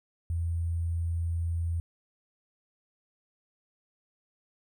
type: tone with sample-and-hold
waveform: sine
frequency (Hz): 84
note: E2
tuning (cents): +33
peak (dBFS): -27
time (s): 0.3-1.8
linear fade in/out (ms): 0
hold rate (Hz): 8820
effects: none